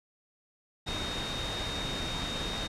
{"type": "tone in noise", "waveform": "sine", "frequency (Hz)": 3708, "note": "A#7", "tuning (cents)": -10, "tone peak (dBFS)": -36, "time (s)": [0.86, 2.68], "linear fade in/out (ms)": 20, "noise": "pink", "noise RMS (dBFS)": -35, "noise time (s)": [0.86, 2.68], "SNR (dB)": -4, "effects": ["low-pass 6000 Hz 12 dB/octave"]}